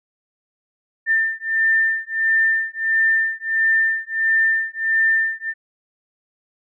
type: beating tone pair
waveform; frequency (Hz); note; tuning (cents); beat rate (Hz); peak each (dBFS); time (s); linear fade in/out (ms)
sine; 1793 / 1794.5; A6 / A6; +32 / +34; 1.5; -19; 1.06-5.54; 50
effects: none